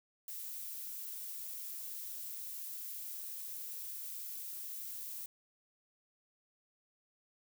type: noise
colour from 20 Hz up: violet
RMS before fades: -44 dBFS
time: 0.28-5.26 s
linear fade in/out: 2 ms
effects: none